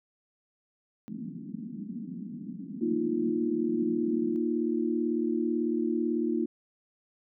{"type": "band-pass noise", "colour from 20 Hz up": "pink", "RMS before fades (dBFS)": -39, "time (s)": [1.08, 4.36], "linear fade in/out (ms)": 0, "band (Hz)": [180, 270], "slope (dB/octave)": 48}
{"type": "chord", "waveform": "sine", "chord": "Bb suspended fourth", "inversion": "none", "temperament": "equal", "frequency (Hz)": [233.1, 311.1, 349.2], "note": ["Bb3", "Eb4", "F4"], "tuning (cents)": [0, 0, 0], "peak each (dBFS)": -30, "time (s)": [2.81, 6.46], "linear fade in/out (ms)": 10}
{"effects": []}